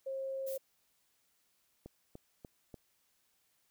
sine tone, 536 Hz, C5, 42 cents sharp, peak -36 dBFS, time 0.06-0.58 s, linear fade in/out 10 ms
violet noise, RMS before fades -46 dBFS, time 0.46-0.58 s, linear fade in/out 20 ms
click train, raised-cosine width 2 ms, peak -34 dBFS, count 4, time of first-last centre 1.86-2.742 s, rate 3.4 Hz
effects white hiss -75 dBFS RMS until 3.7 s

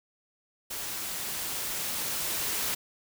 white noise with level ramp, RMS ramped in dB -36 to -30 dBFS, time 0.7-2.75 s, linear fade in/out 10 ms, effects none

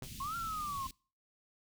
sawtooth tone with exponential decay, 130 Hz, C3, 11 cents flat, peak -36 dBFS, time 0.02-0.11 s, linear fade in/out 0 ms, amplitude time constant 19 ms
pink band-stop noise, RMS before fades -47 dBFS, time 0.03-0.91 s, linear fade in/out 2 ms, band 240 to 2700 Hz, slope 24 dB/octave
sine linear two-way sweep, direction up then down, 1046.5 to 1390 to 1046.5 Hz, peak -36 dBFS, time 0.2-0.87 s, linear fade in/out 5 ms, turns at 0.36 s
effects noise-tail reverb RT60 0.4 s tail -24 dB re dry

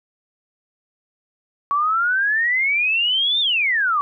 sine exponential two-way sweep, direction up then down, 1121 to 3669 to 1121 Hz, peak -16 dBFS, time 1.71-4.01 s, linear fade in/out 0 ms, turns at 3.4 s, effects none

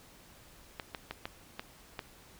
clicks, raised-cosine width 0.3 ms, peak -21 dBFS, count 6, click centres 0.798 / 0.948 / 1.11 / 1.255 / 1.595 / 1.992 s, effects pink hiss -57 dBFS RMS until 2.39 s

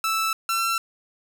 sawtooth tone pair in turn, 1318.5 / 1349.3 Hz, E6 / E6, 0 / +40 cents, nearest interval unison, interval 40 cents, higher second, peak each -18 dBFS, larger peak neither, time 0.04-0.33 / 0.49-0.78 s, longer neither, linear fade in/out 2 ms, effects none

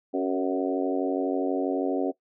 harmonic tone with a mistuned harmonic, 92.3 Hz, F#2, 4 cents flat, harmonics 3 / 4 / 5 / 6 / 7 / 8, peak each -27 / -29 / -31 / -33 / -34 / -35 dBFS, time 0.13-2.12 s, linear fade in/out 20 ms, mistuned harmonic 4, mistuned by +27 cents, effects noise-tail reverb RT60 0.1 s tail -19 dB re dry

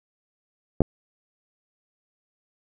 clicks, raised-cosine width 2 ms, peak -6 dBFS, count 2, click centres 0.806 / 0.818 s, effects none

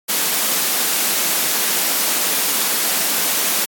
white high-pass noise, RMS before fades -18 dBFS, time 0.08-3.66 s, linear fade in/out 20 ms, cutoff 170 Hz, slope 48 dB/octave, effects AAC 64 kbps

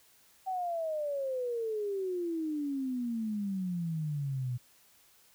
sine exponential sweep, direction down, 767 to 121 Hz, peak -31 dBFS, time 0.46-4.58 s, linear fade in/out 20 ms, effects white hiss -63 dBFS RMS until 5.34 s

